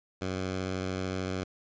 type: tone with vibrato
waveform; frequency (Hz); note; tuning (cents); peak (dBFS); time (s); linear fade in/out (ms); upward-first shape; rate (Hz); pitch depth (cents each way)
10% pulse; 93.4; F#2; +17; -23; 0.21-1.44; 10; triangle; 18; 27
effects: resampled to 16000 Hz + 10-bit